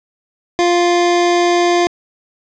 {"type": "tone", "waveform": "25% pulse", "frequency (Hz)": 349.2, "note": "F4", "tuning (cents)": 0, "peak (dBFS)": -7, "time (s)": [0.59, 1.87], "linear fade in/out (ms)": 0, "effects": ["resampled to 16000 Hz", "7-bit"]}